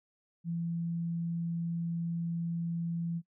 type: tone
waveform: sine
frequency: 168.6 Hz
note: E3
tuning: 39 cents sharp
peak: -31 dBFS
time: 0.44-3.22 s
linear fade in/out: 50 ms
effects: noise-tail reverb RT60 0.1 s tail -22 dB re dry

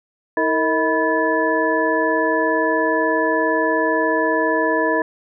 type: tone cluster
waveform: sine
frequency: 320.3 / 457.1 / 635 / 985 / 1728 Hz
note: E4 / A#4 / D#5 / B5 / A6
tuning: -50 / -34 / +35 / -5 / -32 cents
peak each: -22 dBFS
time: 0.37-5.02 s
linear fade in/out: 2 ms
effects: none

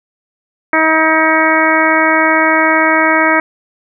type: harmonic tone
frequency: 317.7 Hz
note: D#4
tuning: 36 cents sharp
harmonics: 1 / 2 / 3 / 4 / 5 / 6 / 7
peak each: -16 / -16 / -16 / -16 / -16 / -16 / -16 dBFS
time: 0.73-3.4 s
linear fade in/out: 2 ms
effects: none

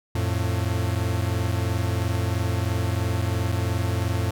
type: tone pair together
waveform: 45% pulse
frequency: 88.42 / 111.4 Hz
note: F2 / A2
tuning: +22 / +22 cents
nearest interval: major third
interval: 400 cents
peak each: -25 dBFS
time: 0.15-4.31 s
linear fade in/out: 5 ms
effects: none

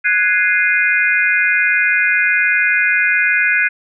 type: chord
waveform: sine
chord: Ab dominant seventh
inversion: third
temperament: equal with one note detuned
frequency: 1480 / 1661.2 / 2093 / 2465 Hz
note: Gb6 / Ab6 / C7 / Eb7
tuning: 0 / 0 / 0 / -17 cents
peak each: -17 dBFS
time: 0.04-3.69 s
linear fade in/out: 20 ms
effects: none

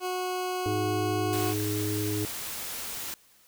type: tone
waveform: 20% pulse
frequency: 366 Hz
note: F#4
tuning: 19 cents flat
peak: -24 dBFS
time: 0-1.55 s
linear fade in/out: 50 ms
type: harmonic tone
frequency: 104.5 Hz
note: G#2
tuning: 11 cents sharp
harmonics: 1 / 3 / 4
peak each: -31 / -31 / -34 dBFS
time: 0.66-2.25 s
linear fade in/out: 0 ms
type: noise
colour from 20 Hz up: white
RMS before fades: -36 dBFS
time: 1.33-3.14 s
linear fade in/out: 0 ms
effects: white hiss -60 dBFS RMS until 3.47 s

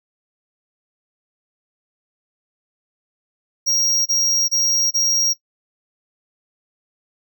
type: tone bursts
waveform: square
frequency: 5630 Hz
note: F8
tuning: 13 cents sharp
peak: -16 dBFS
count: 4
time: 3.66-5.338 s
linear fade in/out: 20 ms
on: 400 ms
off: 26 ms
effects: noise-tail reverb RT60 0.1 s tail -18 dB re dry

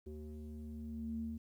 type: tone with low-pass filter sweep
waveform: square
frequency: 76 Hz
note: D#2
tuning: 40 cents flat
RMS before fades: -44 dBFS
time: 0.06-1.38 s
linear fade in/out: 10 ms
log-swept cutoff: 350 to 210 Hz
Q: 8.7
effects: 12-bit

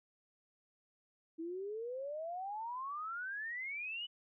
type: exponential sweep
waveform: sine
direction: up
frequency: 318.5 to 2996 Hz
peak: -39 dBFS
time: 1.38-4.07 s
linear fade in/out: 20 ms
effects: none

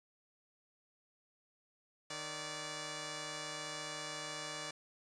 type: tone pair together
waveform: 5% pulse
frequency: 153.62 / 580 Hz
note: D#3 / D5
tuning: -22 / -22 cents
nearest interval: octave + major seventh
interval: 2300 cents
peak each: -35 / -31 dBFS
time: 2.1-4.71 s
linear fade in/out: 5 ms
effects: resampled to 22050 Hz + 11-bit

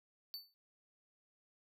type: tone with exponential decay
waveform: square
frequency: 4500 Hz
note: C#8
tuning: 25 cents sharp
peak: -40 dBFS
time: 0.34-0.54 s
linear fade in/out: 0 ms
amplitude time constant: 42 ms
effects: none

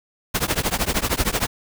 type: noise with tremolo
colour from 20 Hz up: pink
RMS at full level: -18 dBFS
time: 0.34-1.47 s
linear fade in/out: 10 ms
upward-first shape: triangle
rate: 13 Hz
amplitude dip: 100%
effects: none

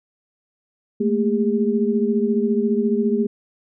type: tone cluster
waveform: sine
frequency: 214.8 / 229.3 / 405.7 Hz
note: A3 / A#3 / G#4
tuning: -41 / -28 / -41 cents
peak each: -21 dBFS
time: 1-3.27 s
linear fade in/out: 10 ms
effects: none

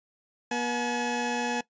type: tone pair together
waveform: 20% pulse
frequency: 240.9 / 851.1 Hz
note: B3 / G#5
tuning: -43 / +42 cents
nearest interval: octave + minor seventh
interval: 2185 cents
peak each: -25 dBFS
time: 0.51-1.61 s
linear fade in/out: 5 ms
effects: noise-tail reverb RT60 0.1 s tail -19 dB re dry + resampled to 16000 Hz

